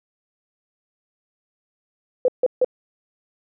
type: tone bursts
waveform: sine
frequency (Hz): 506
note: B4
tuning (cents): +42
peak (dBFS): -13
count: 3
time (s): 2.25-2.646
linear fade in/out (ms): 2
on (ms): 32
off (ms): 150
effects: none